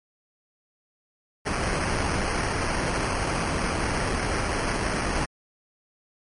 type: noise with sample-and-hold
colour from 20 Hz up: pink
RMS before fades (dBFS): -26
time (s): 1.45-5.26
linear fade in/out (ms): 20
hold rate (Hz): 3675
effects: MP3 48 kbps